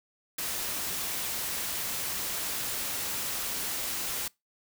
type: noise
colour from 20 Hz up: white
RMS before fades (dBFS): -33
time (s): 0.38-4.28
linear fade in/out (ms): 5
effects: noise-tail reverb RT60 0.2 s tail -23 dB re dry